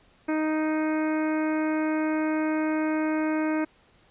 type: harmonic tone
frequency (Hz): 311.1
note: D#4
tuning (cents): 0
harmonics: 1 / 2 / 3 / 4 / 5 / 6 / 7 / 8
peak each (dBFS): -24 / -32 / -36 / -39 / -37 / -44 / -40 / -45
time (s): 0.28-3.65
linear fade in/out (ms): 10
effects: pink hiss -60 dBFS RMS until 4.1 s + resampled to 8000 Hz